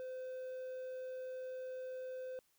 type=tone with quantisation; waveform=triangle; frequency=514 Hz; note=C5; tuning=31 cents flat; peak=-40 dBFS; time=0-2.39 s; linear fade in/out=0 ms; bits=11; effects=white hiss -75 dBFS RMS until 2.58 s